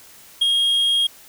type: tone with ADSR envelope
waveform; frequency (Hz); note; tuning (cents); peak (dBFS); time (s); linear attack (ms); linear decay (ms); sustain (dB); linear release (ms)
triangle; 3258; G#7; -34; -11; 0.41-1.07; 10; 16; -3; 6
effects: white hiss -46 dBFS RMS until 1.28 s